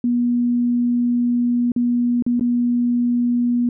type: tone with dropouts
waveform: sine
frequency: 241.6 Hz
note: B3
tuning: 38 cents flat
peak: -15 dBFS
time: 0.04-3.69 s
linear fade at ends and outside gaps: 2 ms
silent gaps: 1.719-1.762 / 2.224-2.264 / 2.396-2.409 s
effects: none